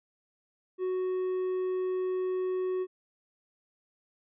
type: tone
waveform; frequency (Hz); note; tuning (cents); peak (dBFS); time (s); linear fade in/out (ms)
triangle; 370; F#4; 0; -26; 0.78-2.87; 50
effects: resampled to 8000 Hz